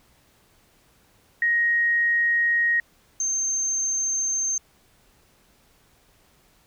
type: tone pair in turn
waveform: sine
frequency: 1878 / 6317 Hz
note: A#6 / G8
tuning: +12 / +12 cents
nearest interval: octave + major sixth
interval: 2100 cents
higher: second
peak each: -18 / -22 dBFS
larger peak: first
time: 1.42-2.8 / 3.2-4.58 s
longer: neither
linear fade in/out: 2 ms
effects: pink hiss -60 dBFS RMS until 6.66 s